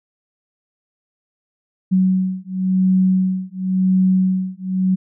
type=beating tone pair; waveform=sine; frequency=186.4 / 187.34 Hz; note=F#3 / F#3; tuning=+13 / +22 cents; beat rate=0.94 Hz; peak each=-17 dBFS; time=1.91-4.96 s; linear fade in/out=20 ms; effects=none